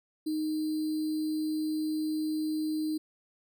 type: tone with sample-and-hold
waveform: sine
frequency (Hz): 310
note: D#4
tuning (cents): -6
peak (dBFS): -28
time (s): 0.26-2.98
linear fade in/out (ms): 10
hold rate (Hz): 4410
effects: none